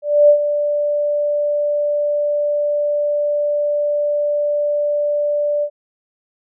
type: tone with ADSR envelope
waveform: sine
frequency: 587.3 Hz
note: D5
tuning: in tune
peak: -5 dBFS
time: 0.02-5.7 s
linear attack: 270 ms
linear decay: 86 ms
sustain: -10 dB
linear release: 69 ms
effects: none